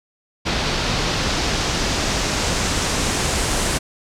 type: noise with low-pass filter sweep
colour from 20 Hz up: pink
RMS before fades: -21 dBFS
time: 0.45-3.79 s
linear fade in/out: 20 ms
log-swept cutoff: 4500 to 8700 Hz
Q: 1.4
effects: none